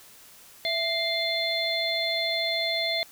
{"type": "harmonic tone with a mistuned harmonic", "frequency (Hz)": 698.5, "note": "F5", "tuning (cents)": 0, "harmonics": [1, 3, 5, 6], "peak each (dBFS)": [-30, -30, -30, -30], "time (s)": [0.65, 3.03], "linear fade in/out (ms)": 0, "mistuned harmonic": 1, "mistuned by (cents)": -87, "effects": ["white hiss -51 dBFS RMS until 3.11 s"]}